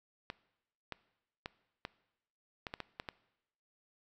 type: clicks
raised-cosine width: 0.3 ms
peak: -23 dBFS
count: 9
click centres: 0.301 / 0.923 / 1.459 / 1.851 / 2.668 / 2.739 / 2.803 / 2.999 / 3.088 s
effects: noise-tail reverb RT60 0.9 s tail -20 dB re dry